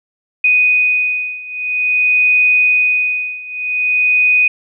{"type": "beating tone pair", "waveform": "sine", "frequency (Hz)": [2489, 2489.5], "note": ["D#7", "D#7"], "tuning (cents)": [0, 0], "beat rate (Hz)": 0.5, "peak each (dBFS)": [-15, -13], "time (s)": [0.44, 4.48], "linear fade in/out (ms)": 5, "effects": []}